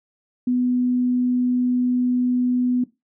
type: tone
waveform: sine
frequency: 248.5 Hz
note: B3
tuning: 11 cents sharp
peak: -17 dBFS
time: 0.47-2.84 s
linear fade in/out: 5 ms
effects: noise-tail reverb RT60 0.2 s tail -17 dB re dry